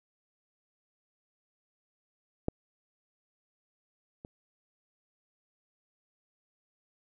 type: clicks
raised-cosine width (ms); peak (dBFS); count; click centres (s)
2; -15 / -30; 2; 2.484 / 4.249
effects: none